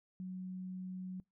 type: tone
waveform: sine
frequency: 185 Hz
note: F#3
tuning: in tune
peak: -40 dBFS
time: 0.2-1.2 s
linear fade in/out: 0 ms
effects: noise-tail reverb RT60 0.2 s tail -25 dB re dry